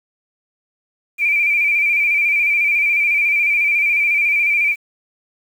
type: tone with vibrato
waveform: sine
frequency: 2349 Hz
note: D7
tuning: in tune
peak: -13 dBFS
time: 1.18-4.76 s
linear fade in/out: 50 ms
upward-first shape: square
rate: 14 Hz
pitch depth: 37 cents each way
effects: 7-bit